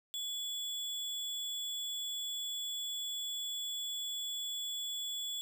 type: tone with sample-and-hold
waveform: sine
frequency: 3409 Hz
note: G#7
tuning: 45 cents sharp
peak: -36 dBFS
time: 0.14-5.41 s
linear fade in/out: 0 ms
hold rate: 11025 Hz
effects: none